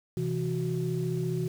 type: tone cluster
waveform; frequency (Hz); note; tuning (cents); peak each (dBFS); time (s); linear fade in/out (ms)
sine; 129.8 / 164.6 / 368.6; C3 / E3 / F#4; -13 / -2 / -7; -31 / -30 / -32; 0.17-1.48; 2
effects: tanh soft clip ceiling -19 dBFS + 8-bit